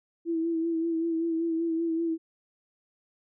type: tone with vibrato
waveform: sine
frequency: 330 Hz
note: E4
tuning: 2 cents sharp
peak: -25 dBFS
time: 0.25-2.18 s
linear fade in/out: 50 ms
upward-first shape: sine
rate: 5.2 Hz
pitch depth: 34 cents each way
effects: none